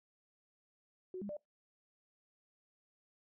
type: tone with pitch steps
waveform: sine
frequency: 369.5 / 203.1 / 594 Hz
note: F#4 / G#3 / D5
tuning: -2 / -38 / +20 cents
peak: -40 dBFS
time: 1.14-1.368 s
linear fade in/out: 2 ms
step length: 76 ms
effects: noise-tail reverb RT60 0.2 s tail -24 dB re dry